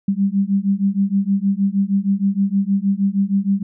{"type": "beating tone pair", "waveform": "sine", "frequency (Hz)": [194.2, 200.6], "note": ["G3", "G3"], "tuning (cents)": [-16, 40], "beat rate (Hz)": 6.4, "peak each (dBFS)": -18, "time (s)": [0.08, 3.63], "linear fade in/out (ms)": 5, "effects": []}